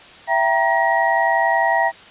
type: tone cluster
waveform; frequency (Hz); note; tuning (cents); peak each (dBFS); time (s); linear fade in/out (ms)
sine; 667 / 778 / 942 / 1902; E5 / G5 / A#5 / A#6; +20 / -13 / +18 / +34; -20; 0.27-1.92; 50
effects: white hiss -42 dBFS RMS until 2.1 s + resampled to 8000 Hz